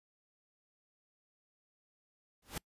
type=noise with exponential growth; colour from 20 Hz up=pink; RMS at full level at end=-35 dBFS; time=2.42-2.58 s; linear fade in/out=5 ms; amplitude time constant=33 ms; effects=noise-tail reverb RT60 0.1 s tail -26 dB re dry + resampled to 32000 Hz